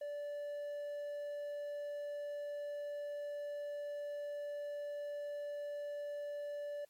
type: tone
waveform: triangle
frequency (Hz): 582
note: D5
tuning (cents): -16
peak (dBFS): -38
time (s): 0.01-6.85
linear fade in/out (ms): 5
effects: white hiss -75 dBFS RMS until 6.89 s + AAC 64 kbps